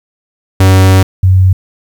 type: tone pair in turn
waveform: 45% pulse / sine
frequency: 94.8 / 93.49 Hz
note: F#2 / F#2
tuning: +43 / +18 cents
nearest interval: unison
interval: 25 cents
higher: first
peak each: -3 dBFS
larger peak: neither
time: 0.6-1.03 / 1.23-1.53 s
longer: first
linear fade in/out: 5 ms
effects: 7-bit